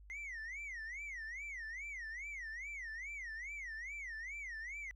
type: tone with vibrato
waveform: sine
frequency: 2029 Hz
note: B6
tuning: 46 cents sharp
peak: -40 dBFS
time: 0.1-4.91 s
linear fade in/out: 0 ms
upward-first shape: sine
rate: 2.4 Hz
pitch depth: 250 cents each way
effects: tanh soft clip ceiling -42 dBFS + added 50 Hz sine -55 dBFS peak until 4.95 s